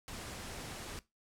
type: low-pass noise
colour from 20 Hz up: pink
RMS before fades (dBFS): -45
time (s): 0.08-0.99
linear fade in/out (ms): 0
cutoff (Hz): 11000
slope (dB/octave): 24
effects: noise-tail reverb RT60 0.2 s tail -18 dB re dry